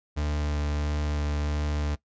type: tone with vibrato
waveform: 40% pulse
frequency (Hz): 74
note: D2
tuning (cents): +14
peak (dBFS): -25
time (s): 0.16-1.96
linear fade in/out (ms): 20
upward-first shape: sine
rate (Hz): 1.5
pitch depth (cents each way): 9
effects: noise-tail reverb RT60 0.1 s tail -19 dB re dry + resampled to 16000 Hz